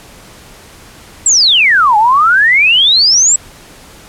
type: exponential two-way sweep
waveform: sine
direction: down then up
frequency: 7902 to 820 to 7840 Hz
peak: -5 dBFS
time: 1.26-3.36 s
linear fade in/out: 2 ms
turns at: 1.97 s
effects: pink hiss -37 dBFS RMS until 4.08 s + low-pass 12000 Hz 12 dB/octave